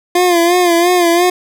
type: tone with vibrato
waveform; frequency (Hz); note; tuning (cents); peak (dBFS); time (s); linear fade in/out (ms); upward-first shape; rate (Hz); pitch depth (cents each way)
25% pulse; 349.2; F4; 0; -5; 0.15-1.3; 5; sine; 2.9; 63
effects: none